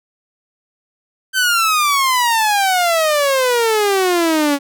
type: exponential sweep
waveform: sawtooth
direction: down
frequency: 1558 to 277.5 Hz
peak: -9 dBFS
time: 1.33-4.59 s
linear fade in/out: 50 ms
effects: none